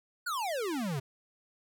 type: exponential sweep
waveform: square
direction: down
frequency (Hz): 1520 to 126.4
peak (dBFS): -32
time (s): 0.26-1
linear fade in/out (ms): 10
effects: none